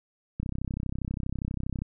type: click train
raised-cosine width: 5 ms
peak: -19 dBFS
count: 47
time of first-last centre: 0.4-1.82 s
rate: 32.4 Hz
effects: none